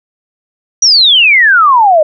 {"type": "exponential sweep", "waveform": "sine", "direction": "down", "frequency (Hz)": [5920, 593], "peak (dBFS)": -3, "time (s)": [0.82, 2.03], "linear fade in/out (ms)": 5, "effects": []}